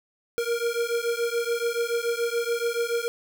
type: beating tone pair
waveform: square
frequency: 466.2 / 473.2 Hz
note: A#4 / A#4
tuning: 0 / +26 cents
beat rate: 7 Hz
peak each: -28 dBFS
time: 0.38-3.08 s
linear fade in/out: 0 ms
effects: none